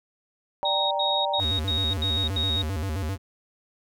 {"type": "chord", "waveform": "sine", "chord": "G minor", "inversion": "second", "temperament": "equal", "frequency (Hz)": [587.3, 784, 932.3], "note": ["D5", "G5", "Bb5"], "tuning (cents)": [0, 0, 0], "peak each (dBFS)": -28, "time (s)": [0.63, 1.4], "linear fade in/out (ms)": 0}
{"type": "tone bursts", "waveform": "sine", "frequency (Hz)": 3760, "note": "A#7", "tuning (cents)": 14, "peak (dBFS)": -24, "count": 6, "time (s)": [0.65, 2.62], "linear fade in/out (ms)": 5, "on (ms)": 260, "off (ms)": 82}
{"type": "tone with vibrato", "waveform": "square", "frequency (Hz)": 86.6, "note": "F2", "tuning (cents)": -14, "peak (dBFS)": -27, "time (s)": [1.38, 3.18], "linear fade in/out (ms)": 50, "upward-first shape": "square", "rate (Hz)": 7.6, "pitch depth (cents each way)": 200}
{"effects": []}